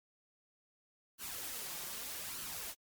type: noise with flanger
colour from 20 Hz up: white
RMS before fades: -43 dBFS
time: 1.18-2.75 s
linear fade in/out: 50 ms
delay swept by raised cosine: 0.66 to 5.76 ms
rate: 0.82 Hz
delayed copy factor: +0.5
effects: MP3 96 kbps

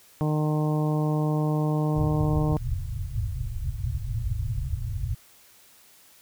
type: harmonic tone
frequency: 152.4 Hz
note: D#3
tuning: 36 cents flat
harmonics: 1 / 2 / 3 / 4 / 5 / 6 / 7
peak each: -23 / -29 / -33 / -35 / -37 / -39 / -40 dBFS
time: 0.21-2.57 s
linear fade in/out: 0 ms
type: low-pass noise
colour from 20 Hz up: white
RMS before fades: -29 dBFS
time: 1.95-5.15 s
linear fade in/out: 10 ms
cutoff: 130 Hz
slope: 96 dB/octave
effects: white hiss -55 dBFS RMS until 6.21 s

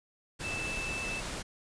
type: tone in noise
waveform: sine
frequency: 2637 Hz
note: E7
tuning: in tune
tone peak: -35 dBFS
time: 0.43-1.21 s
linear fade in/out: 20 ms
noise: pink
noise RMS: -38 dBFS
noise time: 0.39-1.43 s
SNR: 0 dB
effects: resampled to 22050 Hz

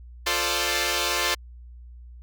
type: chord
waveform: 5% pulse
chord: D minor seventh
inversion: first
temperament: equal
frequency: 349.2 / 440 / 523.3 / 587.3 Hz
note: F4 / A4 / C5 / D5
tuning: 0 / 0 / 0 / 0 cents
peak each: -17 dBFS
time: 0.26-1.35 s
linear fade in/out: 10 ms
effects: added 60 Hz sine -41 dBFS peak until 2.22 s

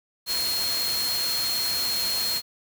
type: tone in noise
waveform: sine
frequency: 4245 Hz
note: C8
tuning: 24 cents sharp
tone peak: -25 dBFS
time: 0.26-2.42 s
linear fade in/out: 50 ms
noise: white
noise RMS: -30 dBFS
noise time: 0.26-2.42 s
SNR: +2 dB
effects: none

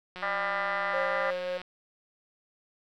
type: click train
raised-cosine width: 0.3 ms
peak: -25 dBFS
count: 266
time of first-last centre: 0.16-1.616 s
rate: 182 Hz
type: harmonic tone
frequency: 199.5 Hz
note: G3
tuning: 31 cents sharp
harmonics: 3 / 4 / 5 / 6 / 7 / 8 / 9 / 10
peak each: -35 / -37 / -39 / -34 / -36 / -40 / -37 / -36 dBFS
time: 0.22-1.31 s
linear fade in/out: 10 ms
type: tone with tremolo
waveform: triangle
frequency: 540 Hz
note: C#5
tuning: 45 cents flat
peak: -27 dBFS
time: 0.93-1.58 s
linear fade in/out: 10 ms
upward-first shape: sine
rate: 3.5 Hz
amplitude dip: 30%
effects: none

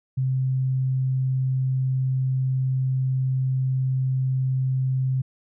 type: tone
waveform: sine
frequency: 130.81 Hz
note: C3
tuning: in tune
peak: -20 dBFS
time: 0.17-5.22 s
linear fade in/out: 10 ms
effects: none

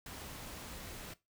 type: noise with ADSR envelope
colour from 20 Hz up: pink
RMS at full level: -45 dBFS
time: 0.06-1.14 s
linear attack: 3 ms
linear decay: 9 ms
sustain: -2 dB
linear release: 8 ms
effects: noise-tail reverb RT60 0.2 s tail -17 dB re dry

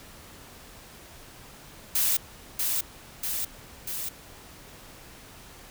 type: noise with echo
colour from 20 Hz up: blue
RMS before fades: -24 dBFS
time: 1.95-2.17 s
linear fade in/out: 5 ms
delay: 640 ms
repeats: 3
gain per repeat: -3 dB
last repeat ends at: 4.09 s
effects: pink hiss -48 dBFS RMS until 5.7 s

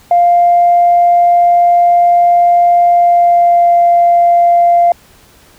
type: tone with pitch glide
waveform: sine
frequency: 698.5 to 693.3 Hz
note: F5 to F5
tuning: 0 to -13 cents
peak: -4 dBFS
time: 0.11-4.92 s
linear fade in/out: 2 ms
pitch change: -13 cents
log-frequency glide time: 2.88-3.75 s
effects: tanh soft clip ceiling 0 dBFS + pink hiss -44 dBFS RMS until 5.58 s

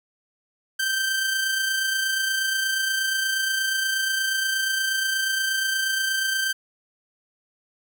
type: tone with amplitude modulation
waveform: sawtooth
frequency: 1561 Hz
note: G6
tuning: 8 cents flat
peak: -17 dBFS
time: 0.79-6.53 s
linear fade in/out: 10 ms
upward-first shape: sine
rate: 28.4 Hz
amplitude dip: 35%
effects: none

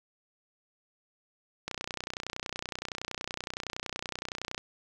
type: click train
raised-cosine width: 0.2 ms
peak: -17 dBFS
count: 90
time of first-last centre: 1.68-4.579 s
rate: 30.7 Hz
effects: none

